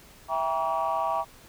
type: chord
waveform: sine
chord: E diminished seventh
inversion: none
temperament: just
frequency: 659.3 / 791.1 / 949.3 / 1139.2 Hz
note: E5 / G5 / Bb5 / Db6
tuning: 0 / +16 / +31 / +47 cents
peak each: -29 dBFS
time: 0.28-1.25 s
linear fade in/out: 50 ms
effects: tanh soft clip ceiling -18 dBFS + pink hiss -52 dBFS RMS until 1.48 s